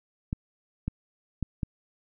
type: clicks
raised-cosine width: 5 ms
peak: -16 dBFS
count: 4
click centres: 0.329 / 0.88 / 1.427 / 1.632 s
effects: none